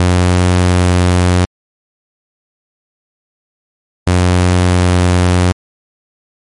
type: tone pair in turn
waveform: sawtooth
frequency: 89.9 / 89.9 Hz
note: F#2 / F#2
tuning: -49 / -49 cents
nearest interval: unison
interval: 0 cents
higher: neither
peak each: -4 dBFS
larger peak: neither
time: 0-1.45 / 4.07-5.52 s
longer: neither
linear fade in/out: 0 ms
effects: MP3 48 kbps